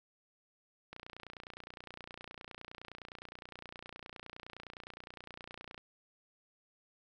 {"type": "click train", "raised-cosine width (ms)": 0.3, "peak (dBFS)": -30, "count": 145, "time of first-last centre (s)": [0.93, 5.778], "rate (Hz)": 29.7, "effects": []}